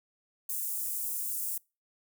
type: high-pass noise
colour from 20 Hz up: white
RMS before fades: -34 dBFS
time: 0.49-1.58 s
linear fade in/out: 5 ms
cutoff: 8100 Hz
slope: 24 dB/octave
effects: noise-tail reverb RT60 0.3 s tail -26 dB re dry